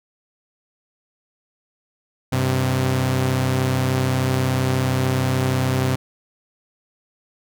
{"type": "tone pair together", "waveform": "sawtooth", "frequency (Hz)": [96.67, 129.8], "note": ["G2", "C3"], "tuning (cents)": [-24, -13], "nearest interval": "perfect fourth", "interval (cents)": 511, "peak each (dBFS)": [-20, -15], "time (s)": [2.32, 5.96], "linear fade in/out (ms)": 10, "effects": []}